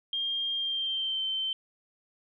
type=tone with pitch glide; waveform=sine; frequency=3210 to 3099 Hz; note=G7 to G7; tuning=+40 to -21 cents; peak=-28 dBFS; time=0.13-1.53 s; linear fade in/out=2 ms; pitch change=-61 cents; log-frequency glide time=0.55-1.24 s; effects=none